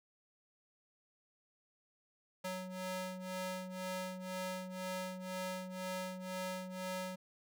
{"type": "ring-modulated tone", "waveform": "sawtooth", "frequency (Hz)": 370, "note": "F#4", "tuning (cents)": 0, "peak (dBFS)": -33, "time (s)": [2.44, 7.16], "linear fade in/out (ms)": 10, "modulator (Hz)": 184, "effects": []}